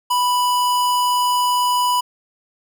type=tone; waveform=square; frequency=987.8 Hz; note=B5; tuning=in tune; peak=-16 dBFS; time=0.1-2.01 s; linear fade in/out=10 ms; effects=none